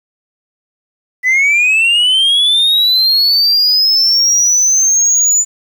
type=linear sweep; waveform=sine; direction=up; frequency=1975.5 to 7040 Hz; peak=-5 dBFS; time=1.23-5.45 s; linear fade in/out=50 ms; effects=tanh soft clip ceiling -7 dBFS + 7-bit